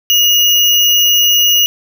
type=tone with sample-and-hold; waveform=sine; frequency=2874 Hz; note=F7; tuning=49 cents sharp; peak=-7 dBFS; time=0.1-1.66 s; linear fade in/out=0 ms; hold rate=8820 Hz; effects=none